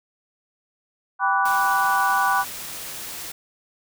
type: chord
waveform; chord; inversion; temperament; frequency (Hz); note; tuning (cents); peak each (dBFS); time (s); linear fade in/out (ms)
sine; G major seventh; none; equal with one note detuned; 784 / 987.8 / 1157.1 / 1480; G5 / B5 / D6 / F#6; 0 / 0 / -26 / 0; -23; 1.19-2.45; 50
type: noise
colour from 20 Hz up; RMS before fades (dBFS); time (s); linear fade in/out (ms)
white; -34; 1.45-3.32; 5
effects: none